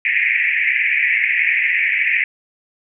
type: band-pass noise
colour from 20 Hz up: white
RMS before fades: -17 dBFS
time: 0.05-2.24 s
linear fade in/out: 2 ms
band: 1800 to 2500 Hz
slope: 96 dB/octave
effects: none